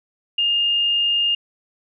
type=tone; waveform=sine; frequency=2825 Hz; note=F7; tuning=19 cents sharp; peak=-16 dBFS; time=0.38-1.35 s; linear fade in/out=5 ms; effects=none

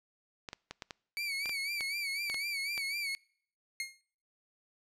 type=clicks; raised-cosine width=0.2 ms; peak=-23 dBFS; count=11; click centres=0.488 / 0.531 / 0.71 / 0.822 / 0.908 / 1.458 / 1.494 / 1.808 / 2.299 / 2.344 / 2.778 s
type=tone with vibrato; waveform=30% pulse; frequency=2273 Hz; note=C#7; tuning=43 cents sharp; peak=-31 dBFS; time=1.17-3.15 s; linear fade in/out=0 ms; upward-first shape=sine; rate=4 Hz; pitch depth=81 cents each way
type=tone with exponential decay; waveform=sawtooth; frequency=2140 Hz; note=C7; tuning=38 cents sharp; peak=-28 dBFS; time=3.8-4.01 s; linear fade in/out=1 ms; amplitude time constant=44 ms
effects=noise-tail reverb RT60 0.6 s tail -26 dB re dry + low-pass 12000 Hz 12 dB/octave

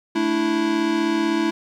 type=chord; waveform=square; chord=A suspended fourth; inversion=none; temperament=equal; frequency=220 / 293.7 / 329.6 Hz; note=A3 / D4 / E4; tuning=0 / 0 / 0 cents; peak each=-27 / -26 / -21 dBFS; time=0.15-1.51 s; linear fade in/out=10 ms; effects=low-pass 5000 Hz 12 dB/octave + 9-bit

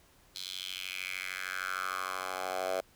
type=tone with high-pass filter sweep; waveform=10% pulse; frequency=93.1 Hz; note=F#2; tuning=11 cents sharp; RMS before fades=-37 dBFS; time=0.35-2.81 s; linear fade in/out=10 ms; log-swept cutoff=4000 to 610 Hz; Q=4; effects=pink hiss -63 dBFS RMS until 2.95 s

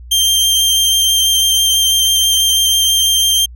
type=tone with vibrato; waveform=sawtooth; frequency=3162 Hz; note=G7; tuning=14 cents sharp; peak=-7 dBFS; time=0.11-3.46 s; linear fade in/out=10 ms; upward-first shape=sine; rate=6.1 Hz; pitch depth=10 cents each way; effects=added 60 Hz sine -31 dBFS peak until 3.55 s

